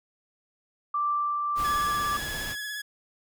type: tone with tremolo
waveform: sine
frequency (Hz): 1174.7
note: D6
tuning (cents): 0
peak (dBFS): -23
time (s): 0.94-2.17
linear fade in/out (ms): 5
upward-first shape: triangle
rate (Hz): 1.6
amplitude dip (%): 30
type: noise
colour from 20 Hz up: pink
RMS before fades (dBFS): -37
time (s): 1.55-2.56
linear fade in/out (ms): 50
type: tone with vibrato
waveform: sawtooth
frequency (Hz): 1689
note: G#6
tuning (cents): +29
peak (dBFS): -29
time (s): 1.64-2.82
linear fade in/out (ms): 10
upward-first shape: triangle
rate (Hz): 17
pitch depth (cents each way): 34
effects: none